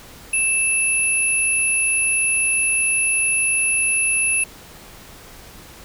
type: tone pair together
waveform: sine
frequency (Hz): 2637 / 10548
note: E7 / E9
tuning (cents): 0 / 0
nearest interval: 2 octaves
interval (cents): 2400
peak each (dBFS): -19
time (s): 0.33-4.44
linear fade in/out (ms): 5
effects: pink hiss -42 dBFS RMS until 5.84 s